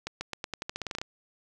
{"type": "accelerating click train", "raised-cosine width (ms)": 0.2, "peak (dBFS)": -16, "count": 14, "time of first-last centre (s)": [0.07, 1.015], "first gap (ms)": 140, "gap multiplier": 0.88, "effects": []}